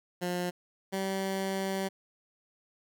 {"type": "tone pair in turn", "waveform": "15% pulse", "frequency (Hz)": [177.9, 192.69], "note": ["F3", "G3"], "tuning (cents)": [32, -29], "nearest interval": "minor second", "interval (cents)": 139, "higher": "second", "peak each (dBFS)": -24, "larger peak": "neither", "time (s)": [[0.21, 0.51], [0.92, 1.89]], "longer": "second", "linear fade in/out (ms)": 20, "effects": []}